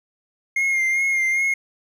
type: tone with vibrato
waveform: triangle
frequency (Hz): 2128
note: C7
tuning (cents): +29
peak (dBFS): -16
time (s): 0.56-1.54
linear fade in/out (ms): 5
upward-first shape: sine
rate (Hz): 2.5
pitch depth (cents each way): 33
effects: none